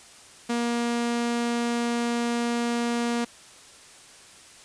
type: tone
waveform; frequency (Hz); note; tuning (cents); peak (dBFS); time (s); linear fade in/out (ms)
sawtooth; 236.8; A#3; +27; -20; 0.49-3.25; 10
effects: white hiss -49 dBFS RMS until 4.64 s + resampled to 22050 Hz